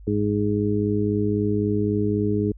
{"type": "harmonic tone", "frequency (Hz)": 103.8, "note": "G#2", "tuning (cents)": 0, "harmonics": [1, 2, 3, 4], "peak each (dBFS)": [-25, -25, -25, -25], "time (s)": [0.07, 2.52], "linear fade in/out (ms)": 5, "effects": ["added 50 Hz sine -40 dBFS peak until 2.57 s"]}